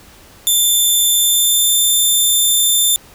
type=tone with pitch glide; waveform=10% pulse; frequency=3546 to 3567 Hz; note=A7 to A7; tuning=+13 to +23 cents; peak=-4 dBFS; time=0.47-2.96 s; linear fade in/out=0 ms; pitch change=+10 cents; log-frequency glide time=1.11-1.79 s; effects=pink hiss -43 dBFS RMS until 3.14 s